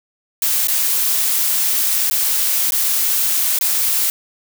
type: noise with dropouts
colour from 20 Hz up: blue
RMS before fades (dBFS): -17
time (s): 0.42-4.1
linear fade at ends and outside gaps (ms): 1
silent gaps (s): 0.672-0.683 / 2.099-2.11 / 2.707-2.721 / 3.588-3.61
effects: none